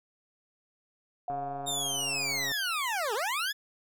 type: tone with exponential decay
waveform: sine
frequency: 713 Hz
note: F5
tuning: 36 cents sharp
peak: -30 dBFS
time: 1.28-3.4 s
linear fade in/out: 2 ms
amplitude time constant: 460 ms
type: click train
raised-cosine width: 1 ms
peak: -28 dBFS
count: 169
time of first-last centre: 1.3-2.517 s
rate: 138 Hz
type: linear two-way sweep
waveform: 20% pulse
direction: down then up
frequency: 3709 to 392 to 1751 Hz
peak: -24 dBFS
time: 1.66-3.53 s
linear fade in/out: 20 ms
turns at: 3.14 s
effects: none